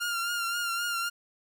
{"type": "tone with vibrato", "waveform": "sawtooth", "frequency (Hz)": 1396.9, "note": "F6", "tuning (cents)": 0, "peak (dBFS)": -25, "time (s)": [0, 1.1], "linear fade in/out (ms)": 20, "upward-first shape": "triangle", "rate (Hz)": 3.8, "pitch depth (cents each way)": 45, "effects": []}